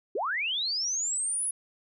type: linear sweep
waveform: sine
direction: up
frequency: 329.6 to 10548 Hz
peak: -27 dBFS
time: 0.15-1.51 s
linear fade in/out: 5 ms
effects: none